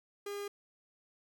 45% pulse tone, 405.8 Hz, G#4, 40 cents flat, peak -38 dBFS, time 0.26-0.48 s, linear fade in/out 5 ms, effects none

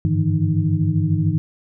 sine tone cluster, 95.3 / 102.7 / 151.1 / 164.1 / 308.8 Hz, G2 / G#2 / D3 / E3 / D#4, -48 / -19 / +50 / -8 / -13 cents, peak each -27 / -21 / -21 / -20 / -27 dBFS, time 0.05-1.38 s, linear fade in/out 0 ms, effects none

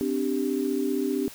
sine chord, C suspended second, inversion none, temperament equal with one note detuned, 258.3 / 293.7 / 392 Hz, C4 / D4 / G4, -22 / 0 / 0 cents, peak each -28 dBFS, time 0.01-1.28 s, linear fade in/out 0 ms, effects white hiss -45 dBFS RMS until 1.34 s

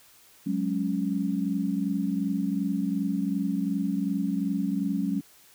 sine chord, F# suspended second, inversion none, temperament equal, 185 / 207.7 / 277.2 Hz, F#3 / G#3 / C#4, 0 / 0 / 0 cents, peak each -29 dBFS, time 0.46-5.21 s, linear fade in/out 10 ms, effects white hiss -56 dBFS RMS until 5.54 s

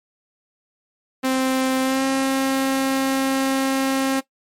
sawtooth tone with pitch glide, 261.6 to 268 Hz, C4 to C4, 0 to +42 cents, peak -14 dBFS, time 1.23-4.21 s, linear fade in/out 20 ms, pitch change +42 cents, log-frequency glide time 1.82-2.04 s, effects noise-tail reverb RT60 0.1 s tail -17 dB re dry + MP3 64 kbps

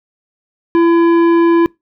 triangle tone with tanh clipping, 336.8 Hz, E4, 37 cents sharp, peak -9 dBFS, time 0.75-1.66 s, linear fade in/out 0 ms, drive 16 dB, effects noise-tail reverb RT60 0.2 s tail -25 dB re dry

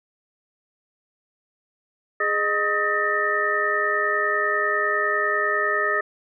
sine tone cluster, 415.3 / 614 / 1264 / 1795 / 1885 Hz, G#4 / D#5 / D#6 / A6 / A#6, 0 / -23 / +27 / +34 / +19 cents, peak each -28 / -29 / -24 / -24 / -28 dBFS, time 2.2-6.01 s, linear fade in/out 5 ms, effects none

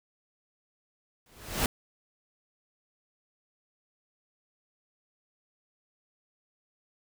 pink noise with exponential growth, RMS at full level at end -24 dBFS, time 1.26-1.66 s, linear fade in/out 2 ms, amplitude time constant 86 ms, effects none

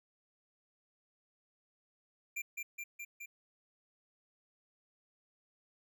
square tone with echo, 2375 Hz, D7, 19 cents sharp, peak -37 dBFS, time 2.36-2.42 s, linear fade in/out 10 ms, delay 210 ms, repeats 4, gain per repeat -2 dB, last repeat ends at 3.26 s, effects none

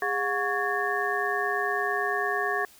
sine tone cluster, 408.7 / 721 / 1115 / 1671 / 1800 Hz, G#4 / F#5 / C#6 / G#6 / A6, -28 / -45 / +10 / +10 / +39 cents, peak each -31 dBFS, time 0.02-2.65 s, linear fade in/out 2 ms, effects white hiss -54 dBFS RMS until 2.79 s

